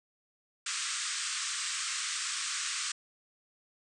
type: band-pass noise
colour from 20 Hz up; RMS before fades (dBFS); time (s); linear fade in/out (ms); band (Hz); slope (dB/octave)
white; -35; 0.66-2.92; 5; 1100 to 8800; 96
effects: none